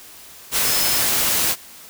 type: tone in noise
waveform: sine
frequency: 5180 Hz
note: E8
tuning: 31 cents flat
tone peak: -25 dBFS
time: 0.63-1.02 s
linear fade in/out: 50 ms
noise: white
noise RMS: -19 dBFS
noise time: 0.51-1.56 s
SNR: -9 dB
effects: white hiss -42 dBFS RMS until 1.89 s